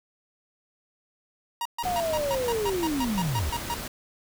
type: tone bursts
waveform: 45% pulse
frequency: 945 Hz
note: A#5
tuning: 23 cents sharp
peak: -27 dBFS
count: 13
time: 1.61-3.742 s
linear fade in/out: 2 ms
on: 44 ms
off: 130 ms
type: noise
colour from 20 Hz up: pink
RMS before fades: -35 dBFS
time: 1.83-3.88 s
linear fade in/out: 5 ms
type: linear sweep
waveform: sine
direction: down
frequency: 740 to 58.9 Hz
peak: -25 dBFS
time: 1.85-3.5 s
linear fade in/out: 5 ms
effects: none